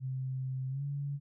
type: tone with pitch glide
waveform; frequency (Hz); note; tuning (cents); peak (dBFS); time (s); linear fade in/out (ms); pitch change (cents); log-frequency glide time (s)
sine; 130.81 to 141.83; C3 to C#3; 0 to +40; -33; 0-1.2; 50; +140; 0.69-0.83
effects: none